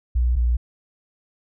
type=tone pair in turn; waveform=sine; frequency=60.7 / 59.73 Hz; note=B1 / A#1; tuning=-29 / +43 cents; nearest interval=unison; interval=28 cents; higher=first; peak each=-16 dBFS; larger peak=neither; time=0.15-0.36 / 0.36-0.57 s; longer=neither; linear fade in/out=10 ms; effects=none